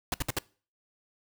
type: noise bursts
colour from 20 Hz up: pink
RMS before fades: -29 dBFS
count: 4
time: 0.12-0.387 s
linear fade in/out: 2 ms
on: 21 ms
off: 61 ms
effects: noise-tail reverb RT60 0.4 s tail -23 dB re dry